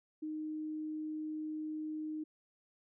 sine tone, 309.2 Hz, D#4, 11 cents flat, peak -37 dBFS, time 0.22-2.24 s, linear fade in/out 10 ms, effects none

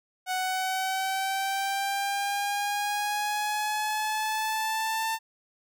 sawtooth linear sweep, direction up, 740 to 895 Hz, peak -23 dBFS, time 0.26-5.19 s, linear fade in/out 50 ms, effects none

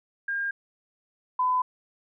sine tone pair in turn, 1610 / 1007.5 Hz, G6 / B5, +46 / +34 cents, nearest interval minor sixth, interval 812 cents, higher first, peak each -26 / -21 dBFS, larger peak second, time 0.28-0.51 / 1.39-1.62 s, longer neither, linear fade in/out 5 ms, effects none

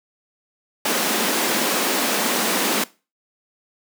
pink high-pass noise, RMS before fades -21 dBFS, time 0.85-2.84 s, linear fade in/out 5 ms, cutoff 200 Hz, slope 48 dB/octave, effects noise-tail reverb RT60 0.3 s tail -20 dB re dry

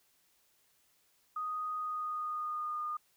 sine tone with pitch glide, 1244.5 to 1219.6 Hz, D#6 to D#6, 0 to -35 cents, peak -34 dBFS, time 1.36-2.97 s, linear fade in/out 5 ms, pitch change -35 cents, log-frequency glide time 1.77-2.82 s, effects white hiss -71 dBFS RMS until 3.16 s

